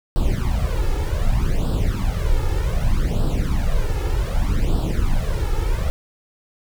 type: noise with flanger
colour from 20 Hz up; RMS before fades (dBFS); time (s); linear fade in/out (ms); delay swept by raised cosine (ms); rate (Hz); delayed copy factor
brown; -19; 0.16-5.9; 0; 0.23 to 2.33; 0.65; +0.85
effects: none